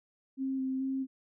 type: tone with vibrato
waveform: sine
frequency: 264.6 Hz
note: C4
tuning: 20 cents sharp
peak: -30 dBFS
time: 0.37-1.07 s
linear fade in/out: 50 ms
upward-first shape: square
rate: 2.3 Hz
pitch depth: 13 cents each way
effects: none